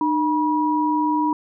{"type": "tone pair together", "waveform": "sine", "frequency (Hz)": [303.4, 966.3], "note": ["D#4", "B5"], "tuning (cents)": [-44, -38], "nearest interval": "octave + minor sixth", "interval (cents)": 2006, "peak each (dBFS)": -20, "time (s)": [0.01, 1.33], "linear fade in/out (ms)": 2, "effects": []}